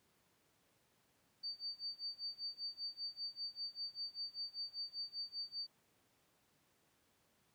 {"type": "tone with tremolo", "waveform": "sine", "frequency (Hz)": 4600, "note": "D8", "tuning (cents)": -37, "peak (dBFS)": -39, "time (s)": [1.43, 5.67], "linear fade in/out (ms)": 10, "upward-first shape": "sine", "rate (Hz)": 5.1, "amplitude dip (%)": 95, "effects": ["pink hiss -75 dBFS RMS until 7.54 s", "high-pass 100 Hz 12 dB/octave"]}